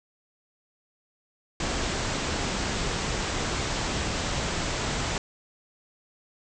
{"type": "low-pass noise", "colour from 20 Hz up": "pink", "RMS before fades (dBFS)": -29, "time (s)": [1.6, 5.18], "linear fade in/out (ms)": 2, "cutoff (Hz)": 8000, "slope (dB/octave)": 96, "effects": []}